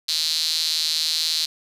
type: tone with high-pass filter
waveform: sawtooth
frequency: 158.5 Hz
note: D#3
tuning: 32 cents sharp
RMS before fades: -23 dBFS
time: 0.08-1.46 s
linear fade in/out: 10 ms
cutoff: 4200 Hz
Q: 6.3
effects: resampled to 32000 Hz + 8-bit